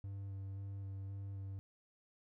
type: tone with vibrato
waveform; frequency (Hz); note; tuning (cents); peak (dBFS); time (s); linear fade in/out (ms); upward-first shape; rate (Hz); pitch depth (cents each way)
triangle; 98; G2; 0; -40; 0.04-1.59; 0; square; 1.9; 12
effects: none